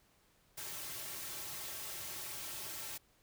white noise with comb filter, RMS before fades -44 dBFS, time 0.57-2.98 s, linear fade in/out 10 ms, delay 4.1 ms, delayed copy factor -0.85, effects pink hiss -70 dBFS RMS until 3.22 s

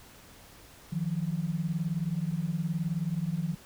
sine beating tone pair, 156.4 / 175.4 Hz, D#3 / F3, +9 / +8 cents, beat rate 19 Hz, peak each -31 dBFS, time 0.92-3.55 s, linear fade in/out 10 ms, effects pink hiss -53 dBFS RMS until 3.65 s

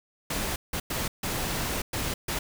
pink noise bursts at uneven times, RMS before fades -30 dBFS, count 6, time 0.3-0.56 / 0.73-0.8 / 0.9-1.08 / 1.23-1.82 / 1.93-2.14 / 2.28-2.39 s, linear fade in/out 5 ms, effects none

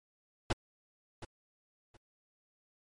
brown noise with echo, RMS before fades -29 dBFS, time 0.5-0.53 s, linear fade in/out 5 ms, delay 720 ms, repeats 2, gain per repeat -14 dB, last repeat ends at 1.97 s, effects MP3 48 kbps

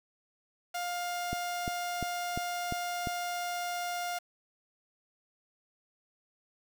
sawtooth tone, 705 Hz, F5, 16 cents sharp, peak -29 dBFS, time 0.74-4.19 s, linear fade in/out 10 ms
click train, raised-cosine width 3 ms, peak -22 dBFS, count 6, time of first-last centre 1.33-3.072 s, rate 2.87 Hz
effects 8-bit

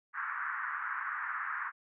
pink band-pass noise, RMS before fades -37 dBFS, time 0.13-1.72 s, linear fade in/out 50 ms, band 1100 to 1800 Hz, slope 48 dB/octave, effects none

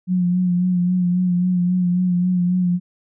sine tone with vibrato, 179.6 Hz, F3, 49 cents sharp, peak -15 dBFS, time 0.07-2.8 s, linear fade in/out 50 ms, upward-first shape sine, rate 3.7 Hz, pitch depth 34 cents each way, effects none

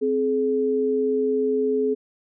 sine tone pair together, 261.6 / 425.2 Hz, C4 / G#4, 0 / +41 cents, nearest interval minor sixth, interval 841 cents, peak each -25 / -20 dBFS, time 0.01-1.95 s, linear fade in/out 20 ms, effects none

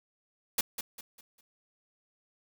white noise with echo, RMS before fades -27 dBFS, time 0.58-0.61 s, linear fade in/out 5 ms, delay 200 ms, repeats 4, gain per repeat -9 dB, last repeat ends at 1.41 s, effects none

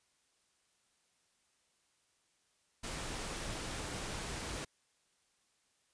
pink noise, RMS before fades -41 dBFS, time 2.83-4.65 s, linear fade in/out 10 ms, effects white hiss -75 dBFS RMS until 5.93 s + resampled to 22050 Hz

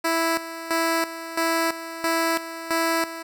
10% pulse tone with tremolo, 329.6 Hz, E4, in tune, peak -12 dBFS, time 0.04-3.23 s, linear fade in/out 10 ms, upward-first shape square, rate 1.5 Hz, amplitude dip 75%, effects none

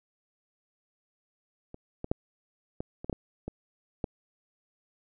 clicks, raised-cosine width 2 ms, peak -29 / -21 / -12 / -20 / -26 / -16 / -20 / -22 / -16 dBFS, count 9, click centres 1.744 / 2.044 / 2.115 / 2.805 / 3.045 / 3.097 / 3.128 / 3.48 / 4.042 s, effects none

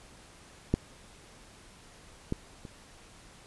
clicks, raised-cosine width 3 ms, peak -11 / -16 / -30 dBFS, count 3, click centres 0.74 / 2.324 / 2.652 s, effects pink hiss -54 dBFS RMS until 3.46 s + resampled to 24000 Hz

